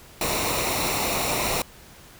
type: noise with comb filter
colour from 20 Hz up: pink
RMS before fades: -25 dBFS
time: 0.21-1.62 s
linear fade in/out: 2 ms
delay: 0.62 ms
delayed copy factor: -0.6
effects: pink hiss -48 dBFS RMS until 2.19 s